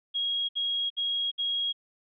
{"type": "tone bursts", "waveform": "sine", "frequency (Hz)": 3289, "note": "G#7", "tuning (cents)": -18, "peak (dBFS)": -26, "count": 4, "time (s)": [0.14, 1.729], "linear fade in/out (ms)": 20, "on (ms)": 350, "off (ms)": 63, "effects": []}